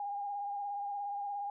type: tone with vibrato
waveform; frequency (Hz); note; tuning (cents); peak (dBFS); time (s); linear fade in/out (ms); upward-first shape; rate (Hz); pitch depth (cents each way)
sine; 810; G#5; -43; -35; 0-1.5; 2; triangle; 17; 33
effects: none